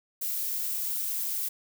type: noise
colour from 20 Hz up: violet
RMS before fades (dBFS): -31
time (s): 0.21-1.49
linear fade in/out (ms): 10
effects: none